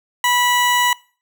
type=tone; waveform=20% pulse; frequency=980 Hz; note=B5; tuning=14 cents flat; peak=-9 dBFS; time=0.24-0.93 s; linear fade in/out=2 ms; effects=noise-tail reverb RT60 0.4 s tail -22 dB re dry